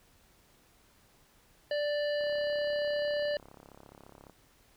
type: harmonic tone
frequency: 587.3 Hz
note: D5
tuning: in tune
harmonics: 1 / 3 / 5 / 7 / 8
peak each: -29 / -39 / -43 / -46 / -47 dBFS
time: 1.71-3.37 s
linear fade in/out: 2 ms
type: click train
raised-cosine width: 1 ms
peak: -37 dBFS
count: 73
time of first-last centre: 2.21-4.297 s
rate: 34.5 Hz
effects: pink hiss -64 dBFS RMS until 4.76 s